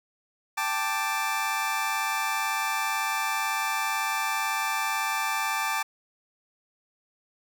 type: chord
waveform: 25% pulse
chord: G suspended second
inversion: none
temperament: just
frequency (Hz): 784 / 882 / 1176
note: G5 / A5 / D6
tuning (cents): 0 / +4 / +2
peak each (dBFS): -30 / -26 / -26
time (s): 0.57-5.83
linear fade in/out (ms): 10
effects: none